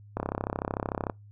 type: click train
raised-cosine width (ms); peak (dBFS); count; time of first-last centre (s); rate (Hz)
1; -15; 32; 0.17-1.098; 33.4
effects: noise-tail reverb RT60 0.2 s tail -26 dB re dry + added 103 Hz sine -48 dBFS peak until 1.31 s